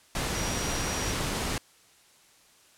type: tone in noise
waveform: sine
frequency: 5730 Hz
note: F8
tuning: 44 cents sharp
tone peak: -37 dBFS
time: 0.35-1.12 s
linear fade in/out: 2 ms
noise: pink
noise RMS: -30 dBFS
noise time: 0.15-1.58 s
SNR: -10 dB
effects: white hiss -59 dBFS RMS until 2.77 s + low-pass 10000 Hz 12 dB/octave